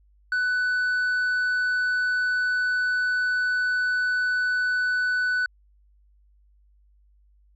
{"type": "tone with tanh clipping", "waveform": "triangle", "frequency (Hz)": 1493, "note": "F#6", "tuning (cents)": 15, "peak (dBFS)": -22, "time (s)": [0.32, 5.46], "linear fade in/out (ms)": 2, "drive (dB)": 8, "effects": ["added 50 Hz sine -56 dBFS peak until 7.55 s"]}